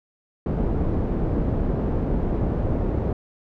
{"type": "low-pass noise", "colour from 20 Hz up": "pink", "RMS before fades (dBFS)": -23, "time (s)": [0.46, 3.13], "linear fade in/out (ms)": 2, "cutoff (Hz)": 460, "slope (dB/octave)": 12, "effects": []}